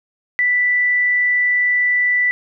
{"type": "tone", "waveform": "sine", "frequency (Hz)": 1975.5, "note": "B6", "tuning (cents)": 0, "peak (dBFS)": -13, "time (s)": [0.39, 2.31], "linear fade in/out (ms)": 0, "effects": []}